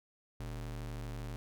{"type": "ring-modulated tone", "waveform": "square", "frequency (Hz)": 82.5, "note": "E2", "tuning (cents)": 2, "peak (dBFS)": -37, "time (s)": [0.4, 1.36], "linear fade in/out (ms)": 0, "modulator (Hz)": 36.4, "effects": []}